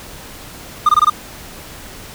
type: tone bursts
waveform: triangle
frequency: 1216 Hz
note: D#6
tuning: 40 cents flat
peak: -5 dBFS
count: 5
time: 0.86-1.099 s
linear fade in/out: 5 ms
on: 31 ms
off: 21 ms
effects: pink hiss -35 dBFS RMS until 2.14 s